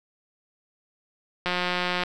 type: click train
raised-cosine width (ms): 0.3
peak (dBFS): -10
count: 104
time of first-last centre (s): 1.46-2.035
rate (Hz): 179
effects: none